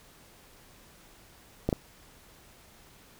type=clicks; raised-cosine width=2 ms; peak=-12 dBFS; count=2; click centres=1.69 / 1.728 s; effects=pink hiss -56 dBFS RMS until 3.19 s